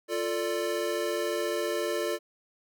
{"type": "chord", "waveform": "square", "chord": "D minor", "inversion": "first", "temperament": "equal with one note detuned", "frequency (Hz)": [349.2, 443.6, 587.3], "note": ["F4", "A4", "D5"], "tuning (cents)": [0, 14, 0], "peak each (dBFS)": -33, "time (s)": [0.08, 2.19], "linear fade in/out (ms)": 50, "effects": []}